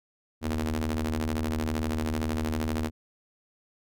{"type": "ring-modulated tone", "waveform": "sawtooth", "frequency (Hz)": 77.78, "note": "D#2", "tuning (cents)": 0, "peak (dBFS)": -20, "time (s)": [0.41, 2.91], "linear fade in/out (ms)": 50, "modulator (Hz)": 162, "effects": []}